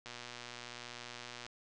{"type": "click train", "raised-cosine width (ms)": 0.2, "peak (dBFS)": -28, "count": 171, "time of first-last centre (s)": [0.06, 1.465], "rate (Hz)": 121, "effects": ["resampled to 24000 Hz"]}